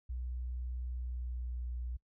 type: tone with pitch glide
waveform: sine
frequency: 61.74 to 60.75 Hz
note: B1 to B1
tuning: 0 to -28 cents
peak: -36 dBFS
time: 0.09-1.97 s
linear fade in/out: 10 ms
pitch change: -28 cents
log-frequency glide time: 0.9-1.66 s
effects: noise-tail reverb RT60 0.1 s tail -24 dB re dry